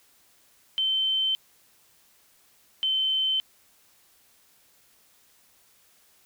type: tone pair in turn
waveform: sine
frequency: 3090 / 3079 Hz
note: G7 / G7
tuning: -26 / -32 cents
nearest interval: unison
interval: 6 cents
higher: first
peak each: -22 dBFS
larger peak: neither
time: 0.78-1.35 / 2.83-3.4 s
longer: neither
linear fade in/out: 0 ms
effects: white hiss -61 dBFS RMS until 6.25 s